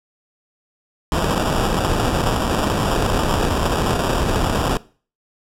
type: noise with sample-and-hold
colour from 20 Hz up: pink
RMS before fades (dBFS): -19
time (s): 1.12-4.77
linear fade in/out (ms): 0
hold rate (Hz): 2100
effects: noise-tail reverb RT60 0.4 s tail -20 dB re dry + low-pass 12000 Hz 12 dB/octave